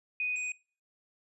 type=tone pair in turn; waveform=sine / square; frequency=2489 / 2489 Hz; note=D#7 / D#7; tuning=0 / 0 cents; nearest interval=unison; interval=0 cents; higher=neither; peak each=-29 / -33 dBFS; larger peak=first; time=0.2-0.36 / 0.36-0.52 s; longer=neither; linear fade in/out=2 ms; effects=noise-tail reverb RT60 0.4 s tail -23 dB re dry + resampled to 24000 Hz